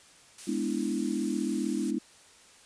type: noise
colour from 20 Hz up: blue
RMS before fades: -41 dBFS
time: 0.38-1.91 s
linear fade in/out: 5 ms
type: chord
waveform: sine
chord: E dominant seventh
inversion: first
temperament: equal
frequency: 207.7 / 246.9 / 293.7 / 329.6 Hz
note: G#3 / B3 / D4 / E4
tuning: 0 / 0 / 0 / 0 cents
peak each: -33 dBFS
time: 0.47-1.99 s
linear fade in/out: 10 ms
effects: white hiss -56 dBFS RMS until 2.65 s + resampled to 22050 Hz